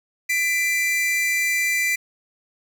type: tone pair together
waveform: 45% pulse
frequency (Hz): 2004 / 2362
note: B6 / D7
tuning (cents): +25 / +9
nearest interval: minor third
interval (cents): 284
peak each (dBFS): -22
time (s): 0.29-1.96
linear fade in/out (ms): 10
effects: none